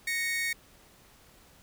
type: tone pair together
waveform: 40% pulse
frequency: 1864.3 / 2217 Hz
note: A#6 / C#7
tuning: 0 / 0 cents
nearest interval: minor third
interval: 300 cents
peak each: -31 / -30 dBFS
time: 0.07-0.53 s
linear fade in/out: 5 ms
effects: pink hiss -58 dBFS RMS until 1.62 s